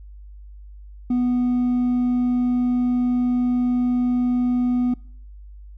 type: tone with hard clipping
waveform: sine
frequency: 246.9 Hz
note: B3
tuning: in tune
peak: -18 dBFS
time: 1.1-4.94 s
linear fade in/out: 5 ms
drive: 2 dB
effects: noise-tail reverb RT60 0.6 s tail -26 dB re dry + added 50 Hz sine -38 dBFS peak until 5.77 s